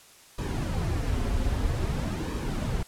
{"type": "noise with flanger", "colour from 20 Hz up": "brown", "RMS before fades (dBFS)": -28, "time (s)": [0.38, 2.83], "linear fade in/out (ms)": 5, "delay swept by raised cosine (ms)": [1.4, 6.5], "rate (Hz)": 0.51, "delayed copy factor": -0.55, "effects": ["white hiss -53 dBFS RMS until 2.87 s", "low-pass 11000 Hz 12 dB/octave"]}